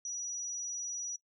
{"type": "tone", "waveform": "sine", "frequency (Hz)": 5840, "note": "F#8", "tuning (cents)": -24, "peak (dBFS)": -36, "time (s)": [0.05, 1.16], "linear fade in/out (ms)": 2, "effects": ["noise-tail reverb RT60 0.1 s tail -21 dB re dry"]}